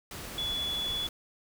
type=tone in noise; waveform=sine; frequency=3418 Hz; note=G#7; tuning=49 cents sharp; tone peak=-30 dBFS; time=0.38-1.07 s; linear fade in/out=2 ms; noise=pink; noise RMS=-41 dBFS; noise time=0.11-1.09 s; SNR=+8 dB; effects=none